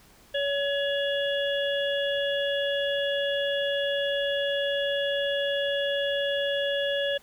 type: harmonic tone with a mistuned harmonic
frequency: 563 Hz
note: C#5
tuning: 27 cents sharp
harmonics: 1 / 3 / 5 / 6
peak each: -26 / -32 / -35 / -33 dBFS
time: 0.34-7.18 s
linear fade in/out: 10 ms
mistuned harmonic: 5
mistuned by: +19 cents
effects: pink hiss -56 dBFS RMS until 7.22 s